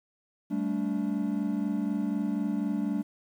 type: chord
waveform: triangle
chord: G suspended second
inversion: none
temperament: equal with one note detuned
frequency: 196 / 220 / 288.5 Hz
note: G3 / A3 / D4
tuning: 0 / 0 / -31 cents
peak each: -29 dBFS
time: 0.5-3.03 s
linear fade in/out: 20 ms
effects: tanh soft clip ceiling -16 dBFS + 10-bit